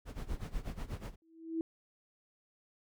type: noise with tremolo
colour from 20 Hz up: brown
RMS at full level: -37 dBFS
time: 0.05-1.16 s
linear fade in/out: 50 ms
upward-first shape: sine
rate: 8.2 Hz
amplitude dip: 85%
type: tone with exponential growth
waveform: sine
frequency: 326.1 Hz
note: E4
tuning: 19 cents flat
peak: -29 dBFS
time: 1.22-1.61 s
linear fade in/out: 1 ms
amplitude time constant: 83 ms
effects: none